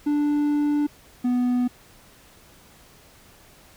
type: tone pair in turn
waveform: triangle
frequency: 293.7 / 247 Hz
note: D4 / B3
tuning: 0 / 0 cents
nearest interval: minor third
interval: 300 cents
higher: first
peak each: -17 dBFS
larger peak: neither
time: 0.06-0.87 / 1.24-1.68 s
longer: first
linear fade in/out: 10 ms
effects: pink hiss -52 dBFS RMS until 3.76 s